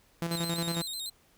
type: tone with tremolo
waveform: sawtooth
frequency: 168.5 Hz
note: E3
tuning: 38 cents sharp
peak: -25 dBFS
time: 0.22-0.82 s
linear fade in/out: 0 ms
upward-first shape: square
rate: 11 Hz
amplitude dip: 50%
type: tone with vibrato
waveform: sawtooth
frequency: 3914 Hz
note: B7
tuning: 16 cents flat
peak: -32 dBFS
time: 0.31-1.1 s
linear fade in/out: 10 ms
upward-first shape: square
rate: 8 Hz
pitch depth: 81 cents each way
effects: pink hiss -64 dBFS RMS until 1.37 s

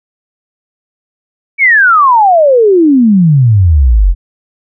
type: exponential sweep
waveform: sine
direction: down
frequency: 2303 to 40.96 Hz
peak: -3 dBFS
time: 1.58-4.15 s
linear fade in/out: 50 ms
effects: none

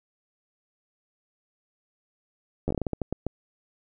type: slowing click train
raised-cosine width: 2 ms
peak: -14 dBFS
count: 12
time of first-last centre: 2.68-3.266 s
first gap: 11 ms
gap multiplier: 1.29
effects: none

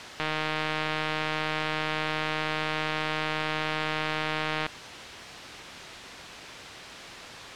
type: click train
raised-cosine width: 0.3 ms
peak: -12 dBFS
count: 693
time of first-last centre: 0.2-4.665 s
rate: 155 Hz
effects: white hiss -39 dBFS RMS until 7.55 s + low-pass 4000 Hz 12 dB/octave

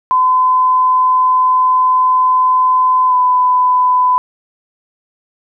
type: tone with pitch glide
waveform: sine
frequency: 1018 to 1002.8 Hz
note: C6 to B5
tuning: -48 to +26 cents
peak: -8 dBFS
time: 0.11-4.18 s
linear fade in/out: 0 ms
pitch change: -26 cents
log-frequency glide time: 3.08-3.14 s
effects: none

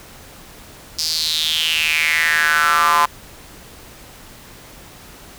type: tone with high-pass filter sweep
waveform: square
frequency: 79.1 Hz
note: D#2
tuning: 29 cents sharp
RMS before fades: -17 dBFS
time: 0.98-3.06 s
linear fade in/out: 10 ms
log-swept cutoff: 5100 to 1000 Hz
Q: 5.9
effects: pink hiss -41 dBFS RMS until 5.38 s

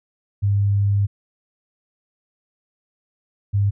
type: tone pair in turn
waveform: sine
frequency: 100.7 / 100.7 Hz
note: G2 / G2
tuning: +47 / +47 cents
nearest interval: unison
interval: 0 cents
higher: neither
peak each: -15 dBFS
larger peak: neither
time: 0.42-1.07 / 3.53-3.71 s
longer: first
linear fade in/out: 20 ms
effects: none

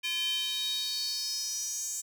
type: tone with high-pass filter sweep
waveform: square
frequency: 343.3 Hz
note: F4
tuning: 30 cents flat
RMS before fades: -33 dBFS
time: 0.03-2.02 s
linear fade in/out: 20 ms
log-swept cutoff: 2700 to 7200 Hz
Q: 6.6
effects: none

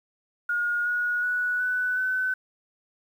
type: tone with pitch steps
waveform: sine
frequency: 1432 / 1452 / 1472.3 / 1492.8 / 1513.6 Hz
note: F6 / F#6 / F#6 / F#6 / F#6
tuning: +43 / -33 / -9 / +15 / +39 cents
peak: -23 dBFS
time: 0.49-2.34 s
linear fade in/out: 5 ms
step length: 370 ms
effects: 9-bit

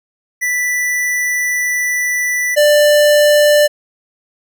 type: tone pair in turn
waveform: square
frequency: 1975.5 / 591.9 Hz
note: B6 / D5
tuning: 0 / +13 cents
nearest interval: octave + major sixth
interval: 2087 cents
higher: first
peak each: -15 / -8 dBFS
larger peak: second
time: 0.41-2.56 / 2.56-3.68 s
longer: first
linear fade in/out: 20 ms
effects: none

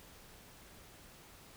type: silence
effects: pink hiss -57 dBFS RMS until 1.56 s

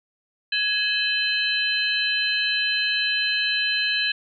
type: tone cluster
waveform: sine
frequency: 1670 / 2588 / 3063 / 4049 Hz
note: G#6 / E7 / G7 / B7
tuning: +9 / -32 / -41 / +42 cents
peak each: -26 dBFS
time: 0.52-4.12 s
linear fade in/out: 5 ms
effects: none

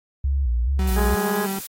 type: tone with vibrato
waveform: sine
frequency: 63.7 Hz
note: C2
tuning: 46 cents flat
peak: -18 dBFS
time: 0.24-1.15 s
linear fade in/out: 5 ms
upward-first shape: square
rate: 2.3 Hz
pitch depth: 130 cents each way
type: tone with pitch glide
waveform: 35% pulse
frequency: 188.7 to 194.23 Hz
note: F#3 to G3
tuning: +34 to -16 cents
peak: -24 dBFS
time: 0.79-1.59 s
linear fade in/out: 2 ms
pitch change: +50 cents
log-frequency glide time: 1.02-1.38 s
type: noise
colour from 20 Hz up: blue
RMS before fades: -33 dBFS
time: 0.87-1.67 s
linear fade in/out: 5 ms
type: harmonic tone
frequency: 207.7 Hz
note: G#3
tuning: in tune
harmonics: 1 / 2 / 3 / 4 / 5 / 6 / 7 / 8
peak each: -30 / -25 / -38 / -30 / -35 / -35 / -42 / -32 dBFS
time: 0.96-1.47 s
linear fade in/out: 20 ms
effects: AAC 48 kbps

